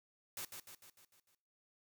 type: noise with echo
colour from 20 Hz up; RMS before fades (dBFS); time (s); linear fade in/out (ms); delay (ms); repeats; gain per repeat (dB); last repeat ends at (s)
white; -44; 0.37-0.45; 2; 150; 6; -5; 1.35
effects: noise-tail reverb RT60 0.5 s tail -19 dB re dry